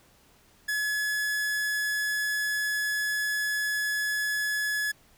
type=tone; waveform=45% pulse; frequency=1701 Hz; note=G#6; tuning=41 cents sharp; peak=-26 dBFS; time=0.68-4.92 s; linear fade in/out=10 ms; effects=pink hiss -60 dBFS RMS until 5.17 s